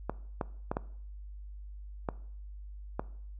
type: clicks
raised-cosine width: 1 ms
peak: -17 dBFS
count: 6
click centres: 0.096 / 0.412 / 0.715 / 0.769 / 2.088 / 2.995 s
effects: noise-tail reverb RT60 0.6 s tail -19 dB re dry + added 50 Hz sine -42 dBFS peak until 3.39 s